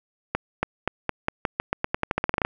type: accelerating click train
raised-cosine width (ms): 0.5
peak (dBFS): -7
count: 19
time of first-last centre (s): 0.35-2.45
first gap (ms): 280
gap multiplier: 0.88
effects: none